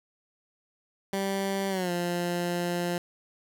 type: tone with pitch glide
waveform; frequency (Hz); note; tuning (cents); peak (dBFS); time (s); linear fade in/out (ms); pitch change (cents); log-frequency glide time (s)
15% pulse; 195.3 to 175; G3 to F3; -6 to +4; -21; 1.13-2.98; 2; -190; 1.69-1.91
effects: none